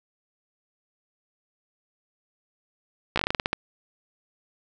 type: slowing click train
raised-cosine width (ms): 0.3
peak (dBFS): -7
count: 11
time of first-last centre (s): 3.16-3.531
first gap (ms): 15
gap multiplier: 1.19
effects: none